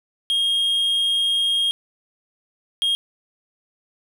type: tone bursts at uneven times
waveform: triangle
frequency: 3245 Hz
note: G#7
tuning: 41 cents flat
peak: -16 dBFS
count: 2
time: 0.3-1.71 / 2.82-2.95 s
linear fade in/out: 0 ms
effects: 9-bit